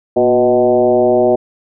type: tone with frequency modulation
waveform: sine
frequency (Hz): 493.9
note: B4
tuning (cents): 0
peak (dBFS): -8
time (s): 0.16-1.36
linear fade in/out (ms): 10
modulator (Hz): 127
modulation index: 1.7
effects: none